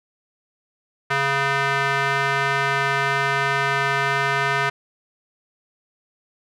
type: tone with band-pass filter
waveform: square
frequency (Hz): 138.5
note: C#3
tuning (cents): -1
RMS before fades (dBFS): -21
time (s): 1.1-4.7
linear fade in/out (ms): 10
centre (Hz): 1600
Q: 1.6
effects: none